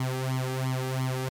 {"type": "tone with flanger", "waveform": "sawtooth", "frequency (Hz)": 130, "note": "C3", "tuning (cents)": -11, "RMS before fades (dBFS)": -29, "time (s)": [0, 1.29], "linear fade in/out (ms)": 5, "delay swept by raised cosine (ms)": [0.93, 2.53], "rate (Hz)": 2.9, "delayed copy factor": 0.9, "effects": ["MP3 96 kbps"]}